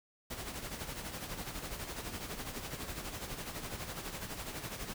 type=noise with tremolo; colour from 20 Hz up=pink; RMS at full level=-40 dBFS; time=0.3-4.94 s; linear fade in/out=10 ms; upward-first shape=sine; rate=12 Hz; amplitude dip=55%; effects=none